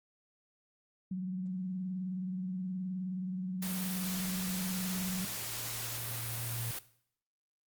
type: tone with vibrato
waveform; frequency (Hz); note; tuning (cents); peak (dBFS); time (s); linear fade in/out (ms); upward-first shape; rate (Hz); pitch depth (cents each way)
sine; 185; F#3; 0; -33; 1.11-5.25; 5; triangle; 19; 50
type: tone with exponential growth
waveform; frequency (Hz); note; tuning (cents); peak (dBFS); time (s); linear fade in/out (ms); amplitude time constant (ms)
sine; 116.54; A#2; 0; -35; 3.53-6.71; 0; 690
type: noise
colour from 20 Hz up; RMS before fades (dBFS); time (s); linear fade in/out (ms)
white; -39; 3.62-6.79; 5
effects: noise-tail reverb RT60 0.6 s tail -17 dB re dry + Opus 48 kbps